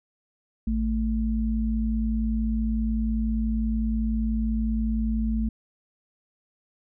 sine tone pair together, 55.27 / 221.1 Hz, A1 / A3, +8 / +9 cents, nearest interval 2 octaves, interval 2401 cents, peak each -25 dBFS, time 0.67-5.49 s, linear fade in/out 5 ms, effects none

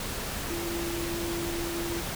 sine tone in noise, 340.6 Hz, F4, 43 cents flat, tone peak -32 dBFS, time 0.5-2.01 s, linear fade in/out 2 ms, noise pink, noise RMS -34 dBFS, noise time 0-2.15 s, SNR -1 dB, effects none

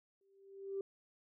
sine tone with exponential growth, 391.7 Hz, G4, 1 cent flat, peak -34 dBFS, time 0.21-0.81 s, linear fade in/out 2 ms, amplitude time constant 130 ms, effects tanh soft clip ceiling -30 dBFS

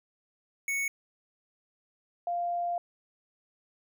square / sine tone pair in turn, 2217 / 696.8 Hz, C#7 / F5, 0 / -4 cents, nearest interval octave + minor sixth, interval 2004 cents, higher first, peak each -29 / -28 dBFS, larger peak second, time 0.68-0.88 / 2.27-2.78 s, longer second, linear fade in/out 2 ms, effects none

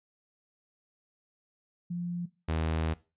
sine / sawtooth tone pair in turn, 174.61 / 80.11 Hz, F3 / E2, 0 / -49 cents, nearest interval octave + minor second, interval 1349 cents, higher first, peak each -31 / -24 dBFS, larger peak second, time 1.9-2.26 / 2.48-2.94 s, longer second, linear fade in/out 10 ms, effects noise-tail reverb RT60 0.3 s tail -19 dB re dry + resampled to 8000 Hz

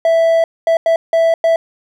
triangle tone bursts at uneven times, 659.3 Hz, E5, in tune, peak -7 dBFS, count 5, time 0.05-0.44 / 0.67-0.77 / 0.86-0.96 / 1.13-1.34 / 1.44-1.56 s, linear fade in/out 2 ms, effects none

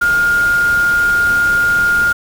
sine tone in noise, 1415 Hz, F6, 22 cents sharp, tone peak -10 dBFS, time 0.01-2.13 s, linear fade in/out 10 ms, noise pink, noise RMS -27 dBFS, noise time 0.01-2.13 s, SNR +14 dB, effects none

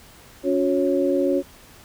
sine tone cluster, 280.2 / 361.2 / 552 Hz, C#4 / F#4 / C#5, +19 / -42 / -7 cents, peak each -22 dBFS, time 0.43-1.43 s, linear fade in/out 50 ms, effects pink hiss -48 dBFS RMS until 1.84 s

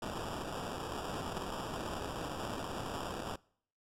blue noise with sample-and-hold, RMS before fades -40 dBFS, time 0.02-3.36 s, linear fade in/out 5 ms, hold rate 2100 Hz, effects noise-tail reverb RT60 0.6 s tail -24 dB re dry + low-pass 11000 Hz 12 dB/octave

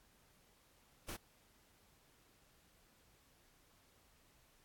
pink noise with echo, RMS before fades -44 dBFS, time 1.08-1.13 s, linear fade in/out 10 ms, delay 37 ms, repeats 1, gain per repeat -2 dB, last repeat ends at 1.167 s, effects pink hiss -70 dBFS RMS until 4.64 s + AAC 64 kbps

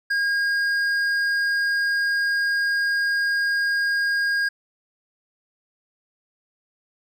triangle tone with hard clipping, 1625 Hz, G#6, 38 cents flat, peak -21 dBFS, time 0.1-4.49 s, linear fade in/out 10 ms, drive 10 dB, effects none

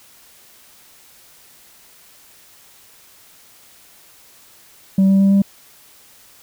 sine tone with pitch steps, 192.6 / 194.28 / 195.97 / 197.67 Hz, G3 / G3 / G3 / G3, -30 / -15 / 0 / +15 cents, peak -7 dBFS, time 4.98-5.42 s, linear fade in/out 5 ms, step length 110 ms, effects tanh soft clip ceiling -9 dBFS + white hiss -48 dBFS RMS until 6.42 s

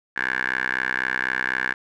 10% pulse tone with band-pass filter, 64 Hz, C2, 38 cents flat, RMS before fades -25 dBFS, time 0.16-1.74 s, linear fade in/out 10 ms, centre 1700 Hz, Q 6.9, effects none

